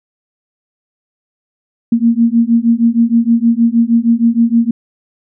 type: beating tone pair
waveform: sine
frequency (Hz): 229.1 / 235.5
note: A#3 / A#3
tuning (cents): -30 / +18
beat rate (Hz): 6.4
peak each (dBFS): -11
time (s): 1.92-4.71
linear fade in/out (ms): 5
effects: none